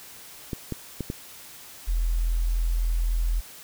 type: clicks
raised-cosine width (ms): 3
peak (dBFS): -16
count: 4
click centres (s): 0.532 / 0.723 / 1.007 / 1.101
type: tone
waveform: sine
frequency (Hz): 41.81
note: E1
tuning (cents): +25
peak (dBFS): -21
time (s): 1.87-3.41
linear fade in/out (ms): 20
effects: white hiss -45 dBFS RMS until 3.63 s